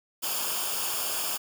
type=noise with comb filter; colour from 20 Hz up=white; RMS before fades=-30 dBFS; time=0.22-1.38 s; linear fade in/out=20 ms; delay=0.5 ms; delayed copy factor=-0.7; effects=none